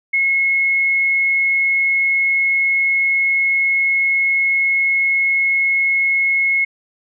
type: tone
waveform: sine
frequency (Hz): 2174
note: C#7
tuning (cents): -34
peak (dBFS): -13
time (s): 0.13-6.65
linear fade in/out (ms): 10
effects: none